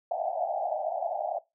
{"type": "band-pass noise", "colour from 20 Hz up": "pink", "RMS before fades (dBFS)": -31, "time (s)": [0.11, 1.39], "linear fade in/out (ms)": 5, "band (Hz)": [610, 800], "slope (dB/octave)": 96, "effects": ["noise-tail reverb RT60 0.2 s tail -19 dB re dry"]}